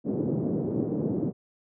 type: band-pass noise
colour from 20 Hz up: white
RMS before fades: -28 dBFS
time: 0.04-1.33 s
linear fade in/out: 50 ms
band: 130 to 390 Hz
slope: 24 dB/octave
effects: none